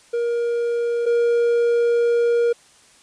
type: tone pair in turn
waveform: triangle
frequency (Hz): 472.1 / 472.1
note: A#4 / A#4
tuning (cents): +22 / +22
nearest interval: unison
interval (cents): 0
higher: neither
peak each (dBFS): -17 / -13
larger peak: second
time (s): 0.13-1.06 / 1.06-2.53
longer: second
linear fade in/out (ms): 10
effects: white hiss -52 dBFS RMS until 3.02 s + resampled to 22050 Hz